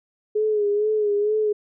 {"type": "tone with vibrato", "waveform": "sine", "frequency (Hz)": 420, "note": "G#4", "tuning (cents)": 19, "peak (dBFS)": -18, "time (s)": [0.35, 1.53], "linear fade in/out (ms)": 10, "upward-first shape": "sine", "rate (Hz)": 2.2, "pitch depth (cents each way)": 51, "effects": []}